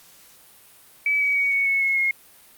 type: tone with pitch steps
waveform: sine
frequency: 2293 / 2269 / 2246 / 2223 / 2200 / 2177 / 2154 Hz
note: D7 / C#7 / C#7 / C#7 / C#7 / C#7 / C7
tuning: -42 / +40 / +22 / +4 / -14 / -32 / +50 cents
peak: -18 dBFS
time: 1.06-2.11 s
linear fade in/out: 2 ms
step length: 150 ms
effects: white hiss -51 dBFS RMS until 2.57 s + Opus 48 kbps